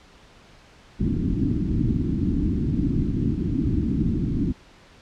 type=low-pass noise; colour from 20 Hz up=white; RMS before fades=-23 dBFS; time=0.99-4.53 s; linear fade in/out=20 ms; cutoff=310 Hz; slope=48 dB/octave; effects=pink hiss -51 dBFS RMS until 5.01 s + low-pass 5000 Hz 12 dB/octave